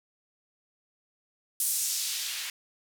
blue noise with band-pass filter sweep, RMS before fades -31 dBFS, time 1.6-2.5 s, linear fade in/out 2 ms, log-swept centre 10000 to 2200 Hz, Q 1.1, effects none

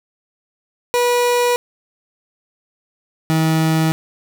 30% pulse tone pair in turn, 486.3 / 159.73 Hz, B4 / D#3, -27 / +46 cents, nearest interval octave + perfect fifth, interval 1927 cents, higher first, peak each -11 dBFS, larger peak neither, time 0.94-1.56 / 3.3-3.92 s, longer neither, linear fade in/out 0 ms, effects none

